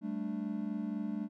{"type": "chord", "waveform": "triangle", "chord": "G suspended second", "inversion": "none", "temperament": "equal", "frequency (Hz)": [196, 220, 293.7], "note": ["G3", "A3", "D4"], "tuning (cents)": [0, 0, 0], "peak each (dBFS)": [-37, -35, -38], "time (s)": [0.01, 1.29], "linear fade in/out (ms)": 50, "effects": []}